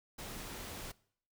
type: noise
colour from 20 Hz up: pink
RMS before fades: -45 dBFS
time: 0.18-0.92 s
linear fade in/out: 10 ms
effects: noise-tail reverb RT60 0.6 s tail -22 dB re dry